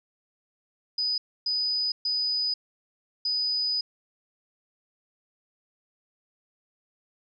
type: tone bursts at uneven times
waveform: sine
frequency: 4980 Hz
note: D#8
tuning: 1 cent sharp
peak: -24 dBFS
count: 4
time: 0.98-1.18 / 1.46-1.92 / 2.05-2.54 / 3.25-3.81 s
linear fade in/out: 5 ms
effects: none